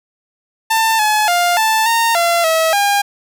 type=tone with pitch steps; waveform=sawtooth; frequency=893 / 852 / 702 / 881 / 920 / 684 / 646 / 808 Hz; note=A5 / G#5 / F5 / A5 / A#5 / F5 / E5 / G#5; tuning=+25 / +44 / +9 / +2 / -23 / -36 / -35 / -48 cents; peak=-8 dBFS; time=0.7-3.02 s; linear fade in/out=10 ms; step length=290 ms; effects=none